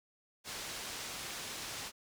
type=low-pass noise; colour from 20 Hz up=white; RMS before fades=-43 dBFS; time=0.44-1.92 s; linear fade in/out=50 ms; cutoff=6800 Hz; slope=12 dB/octave; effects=none